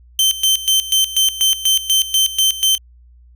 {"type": "tone with tremolo", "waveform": "sawtooth", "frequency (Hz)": 3100, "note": "G7", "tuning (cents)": -20, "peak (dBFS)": -8, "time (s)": [0.19, 2.78], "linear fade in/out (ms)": 2, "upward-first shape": "square", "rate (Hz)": 4.1, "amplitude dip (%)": 80, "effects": ["added 60 Hz sine -43 dBFS peak until 3.35 s"]}